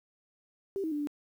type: tone with pitch steps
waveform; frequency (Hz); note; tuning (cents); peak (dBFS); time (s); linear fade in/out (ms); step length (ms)
sine; 392.2 / 318.9 / 294.9 / 292.3; G4 / D#4 / D4 / D4; +1 / +43 / +7 / -8; -30; 0.76-1.072; 0; 78
effects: 10-bit